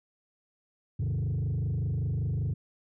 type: tone with frequency modulation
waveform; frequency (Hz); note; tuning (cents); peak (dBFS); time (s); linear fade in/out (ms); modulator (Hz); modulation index
sine; 116.7; A#2; +2; -24; 0.99-2.54; 10; 25.2; 1.5
effects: tanh soft clip ceiling -26 dBFS